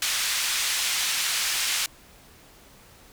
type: band-pass noise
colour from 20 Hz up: pink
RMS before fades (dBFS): -26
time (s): 0.02-1.86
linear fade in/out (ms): 2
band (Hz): 2200 to 10000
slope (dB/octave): 12
effects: pink hiss -52 dBFS RMS until 3.12 s